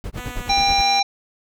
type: noise with tremolo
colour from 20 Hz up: brown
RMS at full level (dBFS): -26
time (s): 0.04-0.81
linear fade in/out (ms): 0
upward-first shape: sine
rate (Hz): 9.4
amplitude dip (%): 100
type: tone with pitch glide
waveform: 5% pulse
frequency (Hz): 247.7 to 239.5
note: B3 to A#3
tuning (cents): +5 to +47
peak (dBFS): -21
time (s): 0.17-1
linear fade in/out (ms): 5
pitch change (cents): -58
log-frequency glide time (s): 0.27-0.77
type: harmonic tone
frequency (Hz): 795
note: G5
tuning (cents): +24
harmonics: 1 / 3 / 5 / 7 / 8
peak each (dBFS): -17 / -24 / -21 / -24 / -34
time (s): 0.49-1.03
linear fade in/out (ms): 10
effects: none